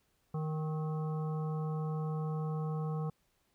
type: harmonic tone with a mistuned harmonic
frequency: 155.56 Hz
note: D#3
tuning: in tune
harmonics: 1 / 3 / 5 / 7 / 8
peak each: -33 / -43 / -47 / -49 / -53 dBFS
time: 0.34-3.1 s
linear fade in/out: 5 ms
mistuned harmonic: 8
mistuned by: +57 cents
effects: pink hiss -75 dBFS RMS until 3.54 s